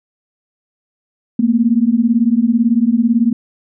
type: beating tone pair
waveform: sine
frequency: 223.8 / 241.8 Hz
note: A3 / B3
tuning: +30 / -36 cents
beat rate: 18 Hz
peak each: -13 dBFS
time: 1.39-3.33 s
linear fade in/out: 5 ms
effects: none